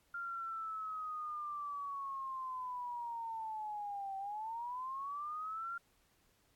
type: linear two-way sweep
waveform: sine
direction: down then up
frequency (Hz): 1396.9 to 772 to 1396.9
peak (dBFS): -39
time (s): 0.14-5.78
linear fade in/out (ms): 5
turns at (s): 4.17
effects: pink hiss -73 dBFS RMS until 6.55 s + AAC 64 kbps